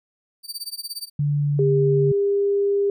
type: tone with tremolo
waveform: sawtooth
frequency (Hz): 4624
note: D8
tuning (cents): -28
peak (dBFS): -24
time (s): 0.43-1.1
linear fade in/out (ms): 50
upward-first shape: sine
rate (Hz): 17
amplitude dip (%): 95
type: tone with pitch glide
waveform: sine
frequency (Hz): 145.4 to 143.4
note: D3 to D3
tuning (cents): -17 to -41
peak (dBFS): -18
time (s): 1.19-2.12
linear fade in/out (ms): 5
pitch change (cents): -24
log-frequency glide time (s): 1.39-1.69
type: tone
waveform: sine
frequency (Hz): 401.6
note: G4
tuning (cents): +42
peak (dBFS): -17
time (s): 1.59-2.9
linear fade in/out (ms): 2
effects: none